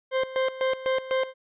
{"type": "tone with tremolo", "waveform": "40% pulse", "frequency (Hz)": 523.3, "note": "C5", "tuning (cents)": 0, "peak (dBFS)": -21, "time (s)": [0.11, 1.34], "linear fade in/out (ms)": 50, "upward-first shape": "square", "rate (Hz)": 4, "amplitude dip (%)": 80, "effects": ["resampled to 8000 Hz"]}